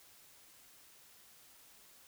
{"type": "silence", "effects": ["white hiss -61 dBFS RMS until 2.07 s"]}